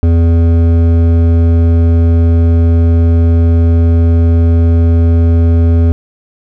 triangle tone with hard clipping, 83.7 Hz, E2, 27 cents sharp, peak -7 dBFS, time 0.03-5.92 s, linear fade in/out 0 ms, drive 15 dB, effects none

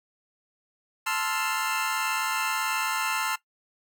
25% pulse chord, F major seventh, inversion first, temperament equal, 880 / 1046.5 / 1318.5 / 1396.9 Hz, A5 / C6 / E6 / F6, 0 / 0 / 0 / 0 cents, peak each -28 dBFS, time 1.06-3.36 s, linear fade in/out 10 ms, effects noise-tail reverb RT60 0.1 s tail -17 dB re dry

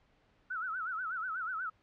sine tone with vibrato, 1396.9 Hz, F6, in tune, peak -34 dBFS, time 0.5-1.7 s, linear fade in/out 10 ms, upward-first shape sine, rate 8.2 Hz, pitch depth 160 cents each way, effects pink hiss -69 dBFS RMS until 1.82 s + low-pass 3000 Hz 12 dB/octave

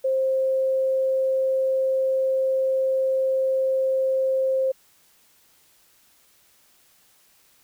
sine tone, 528 Hz, C5, 16 cents sharp, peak -19 dBFS, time 0.04-4.72 s, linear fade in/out 10 ms, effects white hiss -59 dBFS RMS until 7.63 s

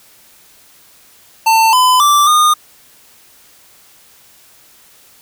square tone with pitch steps, 895 / 1010 / 1170 / 1223 Hz, A5 / B5 / D6 / D#6, +29 / +39 / -7 / -30 cents, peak -8 dBFS, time 1.46-2.54 s, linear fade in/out 10 ms, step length 270 ms, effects white hiss -46 dBFS RMS until 5.21 s

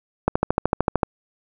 click train, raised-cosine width 1 ms, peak -3 dBFS, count 11, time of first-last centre 0.28-1.032 s, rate 13.3 Hz, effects none

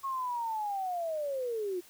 sine linear sweep, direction down, 1096 to 344.2 Hz, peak -31 dBFS, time 0.03-1.81 s, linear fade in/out 20 ms, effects white hiss -57 dBFS RMS until 1.89 s

